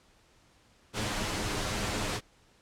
pink noise with comb filter, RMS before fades -32 dBFS, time 0.93-2.21 s, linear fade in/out 50 ms, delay 9.6 ms, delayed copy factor +0.5, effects pink hiss -63 dBFS RMS until 2.61 s + low-pass 8000 Hz 12 dB/octave

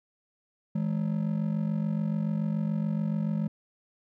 triangle ring-modulated tone, 185.6 Hz, F#3, 6 cents sharp, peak -21 dBFS, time 0.75-3.48 s, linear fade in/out 5 ms, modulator 23.5 Hz, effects none

